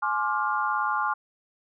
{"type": "chord", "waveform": "sine", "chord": "D half-diminished seventh", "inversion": "second", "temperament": "just", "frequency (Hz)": [845.8, 1057.2, 1174.7, 1409.6], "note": ["Ab5", "C6", "D6", "F6"], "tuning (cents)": [31, 18, 0, 16], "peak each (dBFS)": -29, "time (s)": [0.02, 1.14], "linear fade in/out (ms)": 10, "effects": []}